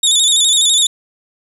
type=tone with vibrato; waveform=25% pulse; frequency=3609 Hz; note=A7; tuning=43 cents sharp; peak=-5 dBFS; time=0.03-0.87 s; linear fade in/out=5 ms; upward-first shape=square; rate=12 Hz; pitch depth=61 cents each way; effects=7-bit